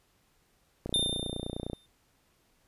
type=click train; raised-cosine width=2 ms; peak=-21 dBFS; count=27; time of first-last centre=0.86-1.732 s; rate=29.8 Hz
type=tone with exponential decay; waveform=square; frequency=3608 Hz; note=A7; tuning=43 cents sharp; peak=-24 dBFS; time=0.94-1.86 s; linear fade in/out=1 ms; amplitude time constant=200 ms
effects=pink hiss -69 dBFS RMS until 2.67 s + resampled to 32000 Hz